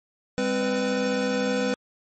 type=tone cluster; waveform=square; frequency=202 / 261.2 / 497.6 Hz; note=G#3 / C4 / B4; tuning=-48 / -3 / +13 cents; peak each=-29 / -29 / -26 dBFS; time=0.38-1.74 s; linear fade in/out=0 ms; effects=MP3 32 kbps

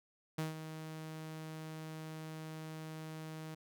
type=tone with ADSR envelope; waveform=sawtooth; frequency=157.8 Hz; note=D#3; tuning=25 cents sharp; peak=-30 dBFS; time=0.38-3.55 s; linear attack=6 ms; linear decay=150 ms; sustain=-10 dB; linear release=11 ms; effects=none

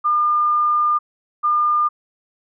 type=tone pair in turn; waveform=sine; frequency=1206 / 1206 Hz; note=D6 / D6; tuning=+46 / +46 cents; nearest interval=unison; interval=0 cents; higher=neither; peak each=-14 dBFS; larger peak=neither; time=0.04-0.99 / 1.43-1.89 s; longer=first; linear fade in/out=20 ms; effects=none

